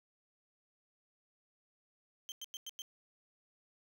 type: tone bursts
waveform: 30% pulse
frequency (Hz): 3136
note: G7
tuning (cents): 0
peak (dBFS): -39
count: 5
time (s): 2.29-2.819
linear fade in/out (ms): 0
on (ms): 29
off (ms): 96
effects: none